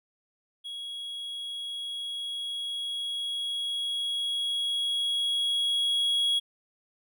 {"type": "tone with level ramp", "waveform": "triangle", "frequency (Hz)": 3322, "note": "G#7", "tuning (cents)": 0, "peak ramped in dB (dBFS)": [-34, -21], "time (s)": [0.64, 6.4], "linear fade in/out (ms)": 20, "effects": []}